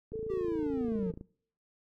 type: click train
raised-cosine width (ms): 3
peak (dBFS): -31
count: 31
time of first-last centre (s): 0.12-1.211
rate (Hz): 27.5
type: tone with pitch glide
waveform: sine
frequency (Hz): 441.3 to 452.4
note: A4 to A4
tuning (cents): +5 to +48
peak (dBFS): -34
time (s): 0.13-1.12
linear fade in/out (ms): 10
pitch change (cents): +43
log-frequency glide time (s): 0.36-0.95
type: linear sweep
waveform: triangle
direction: down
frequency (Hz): 395.7 to 169.4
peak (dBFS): -29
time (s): 0.29-1.12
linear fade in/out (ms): 20
effects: noise-tail reverb RT60 0.6 s tail -25 dB re dry

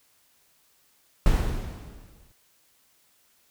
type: noise with exponential decay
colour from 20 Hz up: brown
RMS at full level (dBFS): -19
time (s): 1.26-2.32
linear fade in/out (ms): 1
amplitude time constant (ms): 230
effects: white hiss -64 dBFS RMS until 3.5 s

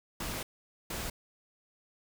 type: noise bursts at uneven times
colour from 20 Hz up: pink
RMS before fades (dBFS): -37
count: 2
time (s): 0.2-0.43 / 0.9-1.1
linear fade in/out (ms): 5
effects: none

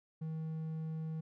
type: tone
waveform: triangle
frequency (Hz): 159.1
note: D#3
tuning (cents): +39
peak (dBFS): -35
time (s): 0.21-1.21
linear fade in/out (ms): 10
effects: none

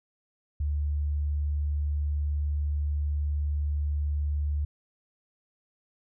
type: tone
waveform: sine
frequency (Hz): 73.42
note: D2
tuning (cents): 0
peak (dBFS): -25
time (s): 0.6-4.65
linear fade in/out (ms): 5
effects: none

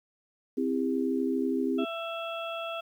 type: chord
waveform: sine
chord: C major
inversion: none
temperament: equal with one note detuned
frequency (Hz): 261.6 / 329.6 / 402.3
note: C4 / E4 / G4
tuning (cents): 0 / 0 / +45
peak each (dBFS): -28 / -32 / -31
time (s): 0.57-1.85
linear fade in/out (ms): 10
type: harmonic tone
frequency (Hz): 666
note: E5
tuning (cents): +18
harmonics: 1 / 2 / 4 / 5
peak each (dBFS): -35 / -38 / -41 / -42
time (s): 1.78-2.81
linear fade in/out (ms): 10
effects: 10-bit

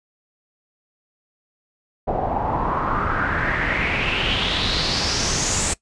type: noise with low-pass filter sweep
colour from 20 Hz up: pink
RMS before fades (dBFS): -22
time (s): 2.07-5.74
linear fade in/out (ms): 10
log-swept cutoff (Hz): 670 to 8100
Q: 4.6
effects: noise-tail reverb RT60 0.1 s tail -20 dB re dry + resampled to 24000 Hz

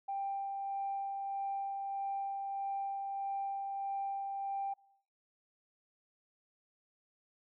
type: tone with tremolo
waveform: sine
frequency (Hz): 789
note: G5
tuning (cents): +11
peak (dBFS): -33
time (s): 0.08-4.74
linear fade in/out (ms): 10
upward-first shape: sine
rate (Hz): 1.6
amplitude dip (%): 30
effects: noise-tail reverb RT60 0.7 s tail -23 dB re dry + tanh soft clip ceiling -29 dBFS

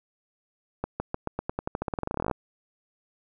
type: accelerating click train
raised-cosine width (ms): 1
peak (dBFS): -14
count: 25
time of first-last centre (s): 0.84-2.312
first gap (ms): 160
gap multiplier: 0.9
effects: none

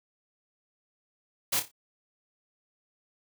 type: noise with echo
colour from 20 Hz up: white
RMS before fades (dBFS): -27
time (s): 1.52-1.6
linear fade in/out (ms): 10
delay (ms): 29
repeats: 4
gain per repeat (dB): -9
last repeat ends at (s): 1.716
effects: none

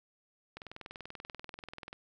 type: click train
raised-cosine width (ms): 0.3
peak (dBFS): -28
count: 29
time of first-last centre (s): 0.57-1.929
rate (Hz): 20.6
effects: none

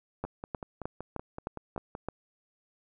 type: two click trains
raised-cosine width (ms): 1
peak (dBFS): -19 / -24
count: 7 / 10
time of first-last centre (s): 0.24-2.086 / 0.25-1.951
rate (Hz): 3.25 / 5.29
effects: none

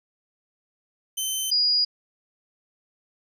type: tone pair in turn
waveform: 15% pulse / sine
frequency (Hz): 3078 / 4886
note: G7 / D#8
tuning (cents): -32 / -32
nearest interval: minor sixth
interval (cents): 800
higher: second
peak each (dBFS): -18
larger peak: neither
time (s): 1.17-1.51 / 1.51-1.85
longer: neither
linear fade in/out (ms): 10
effects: none

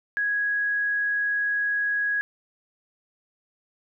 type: tone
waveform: sine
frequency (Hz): 1661.2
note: G#6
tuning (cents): 0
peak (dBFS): -22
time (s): 0.17-2.21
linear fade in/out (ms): 0
effects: none

